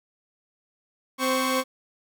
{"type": "tone cluster", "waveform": "sawtooth", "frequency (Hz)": [259.2, 522, 1112], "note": ["C4", "C5", "C#6"], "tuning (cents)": [-16, -4, 5], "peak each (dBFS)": -23, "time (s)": [1.18, 1.64], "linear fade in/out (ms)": 50, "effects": []}